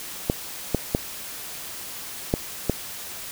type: clicks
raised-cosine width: 2 ms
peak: -6 dBFS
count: 5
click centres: 0.299 / 0.747 / 0.949 / 2.339 / 2.697 s
effects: white hiss -36 dBFS RMS until 3.31 s